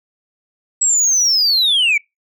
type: linear sweep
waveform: sine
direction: down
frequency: 7790 to 2217 Hz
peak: -9 dBFS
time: 0.81-1.98 s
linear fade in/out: 10 ms
effects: noise-tail reverb RT60 0.2 s tail -26 dB re dry + tanh soft clip ceiling -10 dBFS